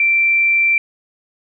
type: tone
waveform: sine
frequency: 2349 Hz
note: D7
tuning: in tune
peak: -11 dBFS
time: 0-0.78 s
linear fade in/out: 2 ms
effects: none